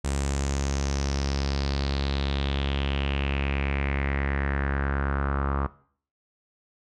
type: tone with low-pass filter sweep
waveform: sawtooth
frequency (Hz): 69.3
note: C#2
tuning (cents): 0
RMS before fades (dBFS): -27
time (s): 0.04-5.67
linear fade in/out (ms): 10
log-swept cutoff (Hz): 8200 to 1200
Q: 4.4
effects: noise-tail reverb RT60 0.5 s tail -18 dB re dry